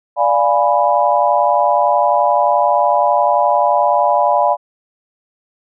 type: chord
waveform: sine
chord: D diminished seventh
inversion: none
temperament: equal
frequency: 587.3 / 698.5 / 830.6 / 987.8 Hz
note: D5 / F5 / Ab5 / Cb6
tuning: 0 / 0 / 0 / 0 cents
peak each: -16 dBFS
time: 0.16-4.57 s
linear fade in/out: 50 ms
effects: none